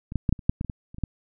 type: clicks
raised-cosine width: 5 ms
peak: -22 / -11 / -9 / -8 / -28 / -6 / -16 / -22 / -18 / -30 / -25 / -12 dBFS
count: 12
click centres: 0.121 / 0.157 / 0.292 / 0.326 / 0.392 / 0.495 / 0.611 / 0.647 / 0.698 / 0.945 / 0.984 / 1.037 s
effects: none